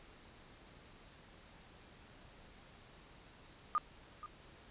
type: tone with echo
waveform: sine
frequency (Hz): 1221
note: D#6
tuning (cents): -33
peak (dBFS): -29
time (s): 3.75-3.78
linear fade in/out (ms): 0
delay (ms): 480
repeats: 1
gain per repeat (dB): -15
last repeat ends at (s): 4.26
effects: pink hiss -59 dBFS RMS until 4.7 s + resampled to 8000 Hz